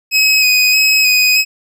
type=tone with vibrato; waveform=25% pulse; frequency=2528 Hz; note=D#7; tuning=27 cents sharp; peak=-5 dBFS; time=0.11-1.45 s; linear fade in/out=50 ms; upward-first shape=square; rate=1.6 Hz; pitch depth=18 cents each way; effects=none